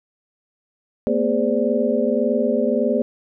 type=tone cluster; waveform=sine; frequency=226.2 / 247.9 / 411.2 / 516 / 584 Hz; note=A3 / B3 / G#4 / C5 / D5; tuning=+48 / +7 / -17 / -24 / -10 cents; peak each=-23 dBFS; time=1.07-3.02 s; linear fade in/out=0 ms; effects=none